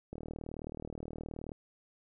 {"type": "click train", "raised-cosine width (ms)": 2, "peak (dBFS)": -28, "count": 55, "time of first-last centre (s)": [0.13, 1.518], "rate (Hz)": 38.9, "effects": []}